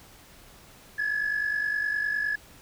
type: tone pair together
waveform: sine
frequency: 1661.2 / 1710.9 Hz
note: G#6 / A6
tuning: 0 / -49 cents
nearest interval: minor second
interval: 51 cents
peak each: -29 / -25 dBFS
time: 0.98-2.36 s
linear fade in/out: 10 ms
effects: tanh soft clip ceiling -21 dBFS + pink hiss -52 dBFS RMS until 2.61 s